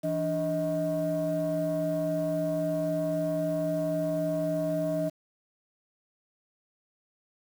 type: tone cluster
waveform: sine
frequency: 166.5 / 293.2 / 630 Hz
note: E3 / D4 / D#5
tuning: +18 / -3 / +21 cents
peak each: -31 / -31 / -27 dBFS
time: 0.03-5.1 s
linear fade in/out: 20 ms
effects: tanh soft clip ceiling -21 dBFS + 8-bit